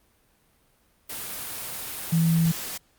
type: tone in noise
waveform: sine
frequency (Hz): 164.7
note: E3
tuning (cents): -1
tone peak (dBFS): -18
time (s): 2.12-2.52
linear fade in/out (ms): 10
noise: white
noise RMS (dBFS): -34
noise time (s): 1.09-2.78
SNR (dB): +13
effects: pink hiss -64 dBFS RMS until 2.98 s + Opus 32 kbps